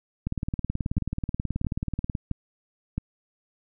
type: two click trains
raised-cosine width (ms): 5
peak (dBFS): -14 / -15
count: 4 / 36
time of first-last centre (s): 0.98-2.98 / 0.27-2.152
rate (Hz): 1.5 / 18.6
effects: none